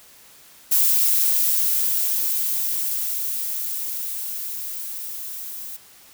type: noise with level ramp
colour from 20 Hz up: violet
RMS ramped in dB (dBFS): -17 to -34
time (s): 0.71-5.77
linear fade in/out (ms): 10
effects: white hiss -49 dBFS RMS until 6.13 s